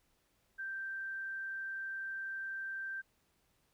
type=tone; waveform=sine; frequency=1568 Hz; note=G6; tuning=in tune; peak=-38 dBFS; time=0.58-3.02 s; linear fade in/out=20 ms; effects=pink hiss -75 dBFS RMS until 3.73 s